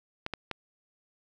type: clicks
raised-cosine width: 0.3 ms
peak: -17 dBFS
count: 3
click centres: 0.264 / 0.337 / 0.513 s
effects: none